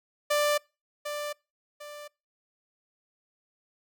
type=tone with echo; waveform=sawtooth; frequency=590 Hz; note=D5; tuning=8 cents sharp; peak=-19 dBFS; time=0.3-0.58 s; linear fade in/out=10 ms; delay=750 ms; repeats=2; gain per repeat=-9 dB; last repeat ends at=2.08 s; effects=noise-tail reverb RT60 0.3 s tail -26 dB re dry